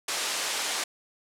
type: band-pass noise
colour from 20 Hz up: white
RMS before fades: -30 dBFS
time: 0.08-0.84 s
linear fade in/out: 5 ms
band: 400 to 7400 Hz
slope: 12 dB/octave
effects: low-pass 12000 Hz 12 dB/octave